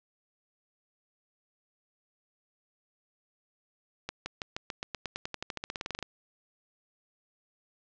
accelerating click train, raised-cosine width 0.2 ms, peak -17 dBFS, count 23, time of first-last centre 4.09-6.027 s, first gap 170 ms, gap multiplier 0.93, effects low-pass 6000 Hz 12 dB/octave

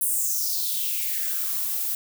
violet noise with high-pass filter sweep, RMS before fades -26 dBFS, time 0.01-1.95 s, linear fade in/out 2 ms, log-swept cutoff 10000 to 590 Hz, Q 4, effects none

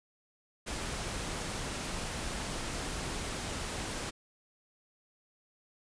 pink noise, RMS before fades -37 dBFS, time 0.66-4.11 s, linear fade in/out 20 ms, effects resampled to 22050 Hz

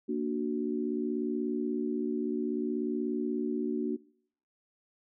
sine chord, Bb augmented, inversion none, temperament equal, 233.1 / 293.7 / 370 Hz, Bb3 / D4 / F#4, 0 / 0 / 0 cents, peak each -33 dBFS, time 0.08-3.97 s, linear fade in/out 20 ms, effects noise-tail reverb RT60 0.6 s tail -22 dB re dry

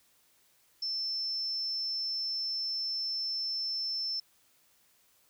sine tone, 5320 Hz, E8, 15 cents sharp, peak -31 dBFS, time 0.82-4.2 s, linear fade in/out 5 ms, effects white hiss -67 dBFS RMS until 5.29 s

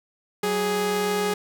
sawtooth tone pair together, 187.58 / 415.3 Hz, F#3 / G#4, +24 / 0 cents, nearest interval octave + major second, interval 1376 cents, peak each -25 / -19 dBFS, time 0.43-1.34 s, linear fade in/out 5 ms, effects none

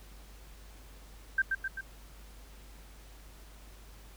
sine tone with echo, 1568 Hz, G6, in tune, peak -23 dBFS, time 1.38-1.42 s, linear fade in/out 5 ms, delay 130 ms, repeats 3, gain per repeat -4 dB, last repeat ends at 1.81 s, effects added 50 Hz sine -50 dBFS peak until 4.16 s + pink hiss -57 dBFS RMS until 4.16 s

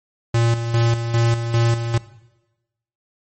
square tone with tremolo, 116.54 Hz, A#2, in tune, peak -15 dBFS, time 0.34-1.98 s, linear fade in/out 5 ms, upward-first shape square, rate 2.5 Hz, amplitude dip 60%, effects noise-tail reverb RT60 1.0 s tail -18 dB re dry + MP3 32 kbps

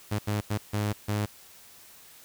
sawtooth tone bursts at uneven times, 104.4 Hz, G#2, 10 cents sharp, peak -22 dBFS, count 5, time 0.11-0.19 / 0.27-0.41 / 0.5-0.58 / 0.73-0.93 / 1.08-1.26 s, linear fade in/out 10 ms, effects white hiss -52 dBFS RMS until 2.24 s

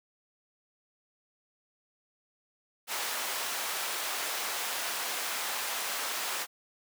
pink high-pass noise, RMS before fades -34 dBFS, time 2.87-6.47 s, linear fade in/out 50 ms, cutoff 800 Hz, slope 12 dB/octave, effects none

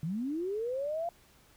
sine linear sweep, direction up, 146.83 to 698.5 Hz, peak -31 dBFS, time 0.03-1.09 s, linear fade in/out 2 ms, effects pink hiss -62 dBFS RMS until 1.56 s

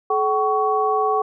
sine tone cluster, 429.1 / 762 / 1119 Hz, A4 / G5 / C#6, -43 / -49 / +16 cents, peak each -21 dBFS, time 0.1-1.22 s, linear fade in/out 5 ms, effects none

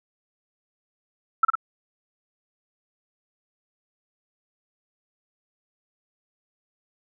sine tone with echo, 1324 Hz, E6, 7 cents sharp, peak -12 dBFS, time 1.43-1.45 s, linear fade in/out 5 ms, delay 52 ms, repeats 2, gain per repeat -4 dB, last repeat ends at 1.554 s, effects none

